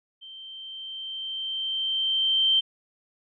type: tone with level ramp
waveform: sine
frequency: 3127 Hz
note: G7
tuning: 5 cents flat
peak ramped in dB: -41 to -17 dBFS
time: 0.21-2.61 s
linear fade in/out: 20 ms
effects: none